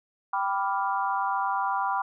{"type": "chord", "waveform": "sine", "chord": "G dominant seventh", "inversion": "none", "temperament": "equal", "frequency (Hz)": [784, 987.8, 1174.7, 1396.9], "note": ["G5", "B5", "D6", "F6"], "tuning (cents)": [0, 0, 0, 0], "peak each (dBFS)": [-29, -28, -31, -34], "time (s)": [0.33, 2.02], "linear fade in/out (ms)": 5, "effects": []}